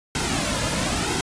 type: noise with flanger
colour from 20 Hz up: pink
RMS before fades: -24 dBFS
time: 0.15-1.21 s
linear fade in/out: 2 ms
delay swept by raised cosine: 1.7 to 2.67 ms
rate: 1 Hz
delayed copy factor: -0.65
effects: resampled to 22050 Hz